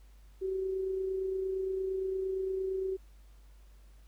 sine tone with amplitude modulation, 380.2 Hz, F#4, 47 cents sharp, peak -29 dBFS, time 0.41-2.97 s, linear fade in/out 20 ms, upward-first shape sine, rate 28.7 Hz, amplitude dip 35%, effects added 50 Hz sine -53 dBFS peak until 4.07 s + pink hiss -68 dBFS RMS until 4.07 s

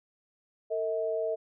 sine tone pair together, 452.2 / 640.2 Hz, A4 / D#5, +47 / +49 cents, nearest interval tritone, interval 602 cents, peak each -31 / -30 dBFS, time 0.7-1.36 s, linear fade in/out 20 ms, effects none

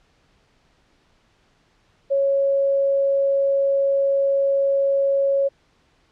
sine tone, 552 Hz, C#5, 7 cents flat, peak -16 dBFS, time 2.1-5.49 s, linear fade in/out 20 ms, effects pink hiss -61 dBFS RMS until 6.11 s + low-pass 5000 Hz 12 dB/octave

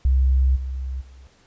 sine tone with level steps, 65.41 Hz, C2, in tune, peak -14 / -25 / -42 dBFS, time 0.05-1.27 s, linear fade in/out 0 ms, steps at 0.55 / 1 s, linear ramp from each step 20 ms, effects pink hiss -57 dBFS RMS until 1.46 s + resampled to 16000 Hz

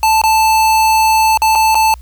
square tone with dropouts, 880 Hz, A5, in tune, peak -9 dBFS, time 0.03-1.94 s, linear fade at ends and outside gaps 1 ms, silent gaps 0.216-0.237 / 1.374-1.419 / 1.552-1.556 / 1.746-1.753 s, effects added 60 Hz sine -31 dBFS peak until 2.01 s + white hiss -52 dBFS RMS until 2.01 s

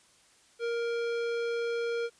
sine tone with hard clipping, 468.2 Hz, A#4, 8 cents sharp, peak -31 dBFS, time 0.59-2.1 s, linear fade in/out 50 ms, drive 15 dB, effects white hiss -62 dBFS RMS until 2.19 s + resampled to 22050 Hz

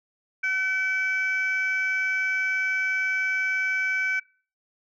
sine tone pair together, 1521 / 2295 Hz, F#6 / D7, +47 / -40 cents, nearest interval perfect fifth, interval 713 cents, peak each -24 dBFS, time 0.43-4.2 s, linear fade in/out 10 ms, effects noise-tail reverb RT60 0.4 s tail -22 dB re dry + tanh soft clip ceiling -18 dBFS

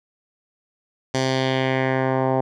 10% pulse tone with low-pass filter sweep, 131.5 Hz, C3, 9 cents sharp, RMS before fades -21 dBFS, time 1.14-2.41 s, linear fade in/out 5 ms, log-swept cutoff 6100 to 830 Hz, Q 1.8, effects none

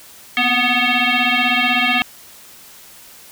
sine tone with frequency modulation, 254.5 Hz, C4, 48 cents flat, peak -13 dBFS, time 0.37-2.02 s, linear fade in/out 0 ms, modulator 493 Hz, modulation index 6.3, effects white hiss -42 dBFS RMS until 3.31 s

